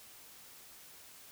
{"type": "silence", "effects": ["white hiss -55 dBFS RMS until 1.31 s"]}